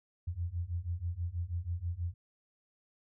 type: beating tone pair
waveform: sine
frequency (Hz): 83.5 / 89.7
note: E2 / F2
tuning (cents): +23 / +47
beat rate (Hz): 6.2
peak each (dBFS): -37 / -36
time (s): 0.27-2.14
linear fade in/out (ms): 10
effects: none